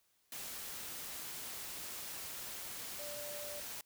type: tone in noise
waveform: sine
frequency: 587.3 Hz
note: D5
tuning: in tune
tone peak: -46 dBFS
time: 2.99-3.6 s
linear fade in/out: 2 ms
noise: white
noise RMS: -45 dBFS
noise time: 0.32-3.81 s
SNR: -4 dB
effects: white hiss -75 dBFS RMS until 3.85 s